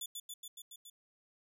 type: tone with echo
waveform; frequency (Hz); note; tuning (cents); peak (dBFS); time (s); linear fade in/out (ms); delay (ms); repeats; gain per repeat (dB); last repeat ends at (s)
15% pulse; 3470; A7; -25; -32; 0.01-0.06; 5; 140; 6; -2; 0.9
effects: none